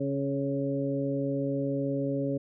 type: harmonic tone with a mistuned harmonic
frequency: 138.59 Hz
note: C#3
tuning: in tune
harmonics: 1 / 2 / 3 / 4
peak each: -33 / -30 / -35 / -33 dBFS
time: 0-2.38 s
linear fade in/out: 10 ms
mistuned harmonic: 3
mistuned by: +20 cents
effects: none